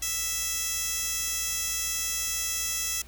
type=tone with high-pass filter; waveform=15% pulse; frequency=659.3 Hz; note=E5; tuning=in tune; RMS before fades=-30 dBFS; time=0.02-3.02 s; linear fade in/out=5 ms; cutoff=5100 Hz; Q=1; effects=added 60 Hz sine -46 dBFS peak until 3.07 s + pink hiss -52 dBFS RMS until 3.07 s